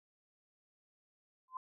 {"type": "tone with exponential growth", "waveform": "sine", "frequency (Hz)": 1030, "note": "C6", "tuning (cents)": -28, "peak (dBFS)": -35, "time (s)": [1.48, 1.57], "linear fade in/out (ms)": 2, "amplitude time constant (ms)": 19, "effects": []}